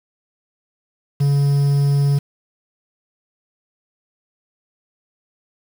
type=tone with quantisation; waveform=triangle; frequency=141.3 Hz; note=C#3; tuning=34 cents sharp; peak=-11 dBFS; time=1.2-2.19 s; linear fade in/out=10 ms; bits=6; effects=none